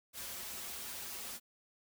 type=noise with comb filter; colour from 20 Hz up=white; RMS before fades=-44 dBFS; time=0.13-1.4 s; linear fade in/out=50 ms; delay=6.6 ms; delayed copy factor=-0.85; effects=none